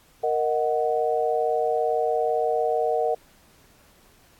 sine chord, D# minor, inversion second, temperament equal, 466.2 / 622.3 / 740 Hz, A#4 / D#5 / F#5, 0 / 0 / 0 cents, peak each -24 / -26 / -25 dBFS, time 0.23-3.15 s, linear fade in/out 10 ms, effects pink hiss -57 dBFS RMS until 4.39 s + AAC 64 kbps

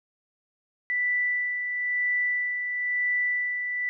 sine tone with tremolo, 1975.5 Hz, B6, in tune, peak -22 dBFS, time 0.9-3.89 s, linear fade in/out 0 ms, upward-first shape sine, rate 1 Hz, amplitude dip 45%, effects none

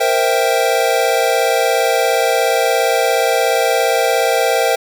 square chord, C dominant seventh, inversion third, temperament equal, 466.2 / 523.3 / 659.3 / 784 Hz, Bb4 / C5 / E5 / G5, 0 / 0 / 0 / 0 cents, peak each -19 dBFS, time 0-4.76 s, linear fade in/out 10 ms, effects none

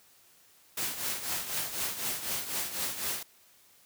white noise with tremolo, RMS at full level -31 dBFS, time 0.77-3.23 s, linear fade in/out 5 ms, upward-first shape triangle, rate 4 Hz, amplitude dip 70%, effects white hiss -61 dBFS RMS until 3.85 s + high-pass 60 Hz 12 dB/octave

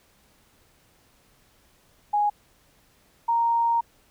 sine tone pair in turn, 829 / 930.5 Hz, G#5 / A#5, -3 / -3 cents, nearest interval major second, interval 200 cents, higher second, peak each -19 dBFS, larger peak neither, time 2.13-2.3 / 3.28-3.81 s, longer second, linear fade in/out 10 ms, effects pink hiss -61 dBFS RMS until 4.1 s

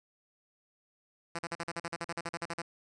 5% pulse tone bursts, 169.2 Hz, E3, 45 cents sharp, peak -23 dBFS, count 16, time 1.35-2.619 s, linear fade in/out 5 ms, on 39 ms, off 43 ms, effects resampled to 22050 Hz

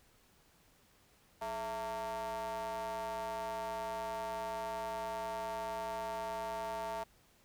square ring-modulated tone, 120.4 Hz, B2, 44 cents flat, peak -35 dBFS, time 1.41-7.04 s, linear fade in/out 10 ms, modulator 785 Hz, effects pink hiss -67 dBFS RMS until 7.44 s

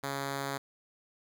5% pulse tone, 138.59 Hz, C#3, in tune, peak -22 dBFS, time 0.03-0.58 s, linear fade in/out 10 ms, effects none

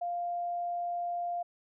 sine tone, 698.5 Hz, F5, in tune, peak -31 dBFS, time 0.01-1.43 s, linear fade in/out 10 ms, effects none

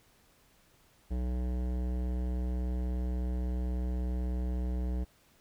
sine tone with hard clipping, 61.8 Hz, B1, 2 cents sharp, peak -32 dBFS, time 1.1-5.05 s, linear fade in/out 20 ms, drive 16 dB, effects pink hiss -65 dBFS RMS until 5.4 s

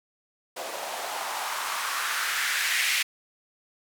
blue noise with band-pass filter sweep, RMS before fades -29 dBFS, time 0.56-3.03 s, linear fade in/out 10 ms, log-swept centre 560 to 2300 Hz, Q 2.5, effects none

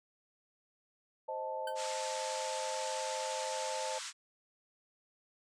sine chord, A diminished, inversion first, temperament equal, 523.3 / 622.3 / 880 Hz, C5 / Eb5 / A5, 0 / 0 / 0 cents, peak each -40 / -42 / -39 dBFS, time 1.28-3.99 s, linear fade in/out 10 ms
25% pulse tone with exponential decay, 1537 Hz, G6, 35 cents flat, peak -35 dBFS, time 1.67-1.78 s, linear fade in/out 5 ms, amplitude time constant 23 ms
white band-pass noise, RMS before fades -43 dBFS, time 1.75-4.13 s, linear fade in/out 50 ms, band 980 to 8400 Hz, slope 48 dB/octave
effects none

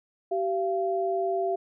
sine tone pair together, 385.4 / 685.4 Hz, G4 / F5, -29 / -33 cents, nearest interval minor seventh, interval 996 cents, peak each -27 dBFS, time 0.31-1.56 s, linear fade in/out 10 ms, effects none

